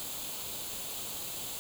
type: noise with comb filter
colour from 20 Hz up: white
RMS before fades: -39 dBFS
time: 0-1.59 s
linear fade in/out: 0 ms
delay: 0.27 ms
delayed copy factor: +0.6
effects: none